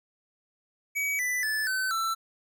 square tone with pitch steps, 2271 / 1988.5 / 1741.1 / 1524.5 / 1334.8 Hz, C#7 / B6 / A6 / G6 / E6, +41 / +11 / -19 / -49 / +21 cents, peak -27 dBFS, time 0.95-2.15 s, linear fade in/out 20 ms, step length 240 ms, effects none

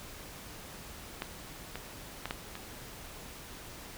clicks, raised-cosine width 0.3 ms, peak -18 / -22 / -19 / -17 / -24 dBFS, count 5, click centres 1.221 / 1.756 / 2.256 / 2.309 / 2.554 s, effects pink hiss -47 dBFS RMS until 3.97 s

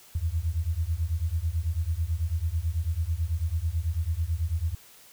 sine beating tone pair, 77.78 / 86.88 Hz, D#2 / F2, 0 / -8 cents, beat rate 9.1 Hz, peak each -28 dBFS, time 0.15-4.75 s, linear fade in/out 5 ms, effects white hiss -53 dBFS RMS until 5.12 s

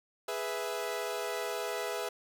sawtooth chord, E major, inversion first, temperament equal, 415.3 / 493.9 / 659.3 Hz, G#4 / B4 / E5, 0 / 0 / 0 cents, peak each -34 dBFS, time 0.28-2.09 s, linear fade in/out 5 ms, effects none

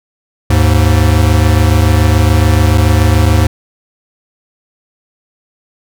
square tone pair together, 76.83 / 103.83 Hz, D#2 / G#2, -21 / 0 cents, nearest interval perfect fourth, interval 521 cents, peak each -10 dBFS, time 0.5-3.47 s, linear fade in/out 5 ms, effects none

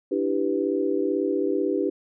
sine chord, E minor seventh, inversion third, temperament equal, 293.7 / 329.6 / 392 / 493.9 Hz, D4 / E4 / G4 / B4, 0 / 0 / 0 / 0 cents, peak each -27 / -28 / -25 / -29 dBFS, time 0.11-1.9 s, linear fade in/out 10 ms, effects none

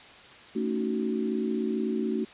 sine chord, D# half-diminished seventh, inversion second, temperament just, 224 / 280 / 311.1 / 373.4 Hz, A3 / C#4 / D#4 / F#4, +31 / +18 / 0 / +16 cents, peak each -29 / -34 / -34 / -31 dBFS, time 0.55-2.25 s, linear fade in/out 10 ms, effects white hiss -49 dBFS RMS until 2.33 s + resampled to 8000 Hz

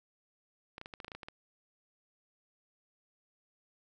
clicks, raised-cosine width 0.3 ms, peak -28 dBFS, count 11, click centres 0.781 / 0.814 / 0.859 / 0.938 / 1.002 / 1.046 / 1.081 / 1.118 / 1.15 / 1.232 / 1.285 s, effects none

